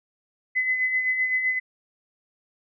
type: tone with tremolo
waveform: sine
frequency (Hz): 2024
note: B6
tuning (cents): +42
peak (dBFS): -19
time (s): 0.55-1.6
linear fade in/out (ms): 20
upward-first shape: sine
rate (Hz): 7.8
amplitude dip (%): 50
effects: none